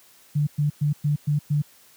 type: tone bursts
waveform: sine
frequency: 147.3 Hz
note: D3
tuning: 6 cents sharp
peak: -18 dBFS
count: 6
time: 0.35-1.62 s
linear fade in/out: 10 ms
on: 120 ms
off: 110 ms
effects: white hiss -54 dBFS RMS until 1.96 s + high-pass 80 Hz 12 dB/octave